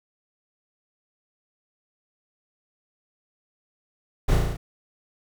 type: noise with echo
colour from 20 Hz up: brown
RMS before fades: -20 dBFS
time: 4.28-4.36 s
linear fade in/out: 10 ms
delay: 35 ms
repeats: 6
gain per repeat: -2 dB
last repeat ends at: 4.57 s
effects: none